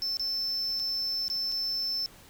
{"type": "tone with dropouts", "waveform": "triangle", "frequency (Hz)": 5300, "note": "E8", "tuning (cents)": 9, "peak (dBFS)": -27, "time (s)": [0.02, 2.06], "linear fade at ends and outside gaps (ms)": 0, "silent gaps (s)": [[0.17, 0.196], [0.793, 0.797], [1.281, 1.3], [1.517, 1.521]], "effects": ["pink hiss -53 dBFS RMS until 2.29 s"]}